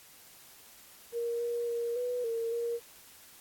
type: tone with pitch steps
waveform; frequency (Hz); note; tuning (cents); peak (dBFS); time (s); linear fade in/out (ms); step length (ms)
sine; 469.8 / 474.2 / 470.2 / 491.9 / 458.7 / 469.5; A#4 / A#4 / A#4 / B4 / A#4 / A#4; +13 / +30 / +15 / -7 / -28 / +12; -30; 1.12-2.8; 50; 280
effects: white hiss -55 dBFS RMS until 3.4 s + AAC 64 kbps